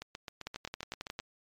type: two click trains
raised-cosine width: 0.2 ms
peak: -23 / -20 dBFS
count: 10 / 9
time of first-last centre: 0.02-1.2 / 0.47-1.191 s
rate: 7.63 / 11.1 Hz
effects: MP3 96 kbps